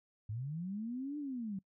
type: linear two-way sweep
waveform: sine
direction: up then down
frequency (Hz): 100 to 300 to 184.4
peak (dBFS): -37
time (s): 0.29-1.59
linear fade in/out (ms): 5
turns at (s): 1.18
effects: noise-tail reverb RT60 0.1 s tail -24 dB re dry